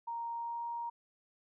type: tone with pitch glide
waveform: sine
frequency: 932.3 to 938.8 Hz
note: A#5 to A#5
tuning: 0 to +12 cents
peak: -36 dBFS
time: 0.07-0.9 s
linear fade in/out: 10 ms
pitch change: +12 cents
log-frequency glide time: 0.32-0.65 s
effects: none